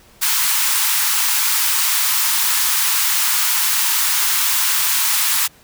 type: high-pass noise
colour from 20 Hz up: white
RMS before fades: -17 dBFS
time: 0.21-5.48 s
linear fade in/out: 20 ms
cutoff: 840 Hz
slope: 96 dB/octave
effects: pink hiss -49 dBFS RMS until 5.63 s